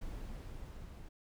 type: noise with level ramp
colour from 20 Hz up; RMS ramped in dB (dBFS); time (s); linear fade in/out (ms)
brown; -43 to -49; 0.01-1.09; 10
effects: none